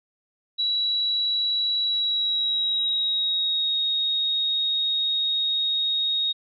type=tone with pitch glide; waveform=sine; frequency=3912 to 3746 Hz; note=B7 to A#7; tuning=-17 to +8 cents; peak=-21 dBFS; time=0.58-6.33 s; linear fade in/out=20 ms; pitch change=-75 cents; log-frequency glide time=1.82-3.76 s; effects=none